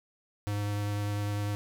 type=tone with vibrato; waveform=square; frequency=102.9 Hz; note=G#2; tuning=16 cents flat; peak=-30 dBFS; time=0.47-1.55 s; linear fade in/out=0 ms; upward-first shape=triangle; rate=10 Hz; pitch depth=11 cents each way; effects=none